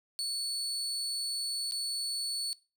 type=tone with dropouts; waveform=35% pulse; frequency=4435 Hz; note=C#8; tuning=in tune; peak=-30 dBFS; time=0.19-2.53 s; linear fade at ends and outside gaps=0 ms; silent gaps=1.711-1.721 s; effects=noise-tail reverb RT60 0.3 s tail -21 dB re dry